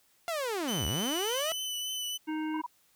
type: linear two-way sweep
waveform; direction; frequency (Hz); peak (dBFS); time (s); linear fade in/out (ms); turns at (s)
sawtooth; down then up; 698.5 to 64 to 663; -27; 0.28-1.52; 0; 0.86
type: tone with vibrato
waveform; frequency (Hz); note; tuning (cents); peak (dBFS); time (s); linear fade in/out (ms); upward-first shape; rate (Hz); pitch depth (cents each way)
sawtooth; 3005; F#7; +26; -30; 0.67-2.18; 20; triangle; 3.4; 28
type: harmonic tone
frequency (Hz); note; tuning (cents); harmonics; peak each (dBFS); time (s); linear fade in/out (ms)
311.1; D#4; 0; 1 / 3 / 5 / 7 / 9; -31 / -41 / -45 / -48 / -50; 2.27-2.62; 20
type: tone bursts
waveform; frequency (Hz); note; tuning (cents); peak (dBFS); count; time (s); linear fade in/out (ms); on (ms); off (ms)
sine; 970; B5; -31; -33; 3; 2.54-2.664; 5; 28; 20
effects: white hiss -67 dBFS RMS until 2.95 s